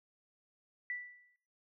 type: tone with exponential decay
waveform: sine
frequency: 1968 Hz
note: B6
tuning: 7 cents flat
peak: -34 dBFS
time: 0.9-1.36 s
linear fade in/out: 1 ms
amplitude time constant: 99 ms
effects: noise-tail reverb RT60 0.6 s tail -22 dB re dry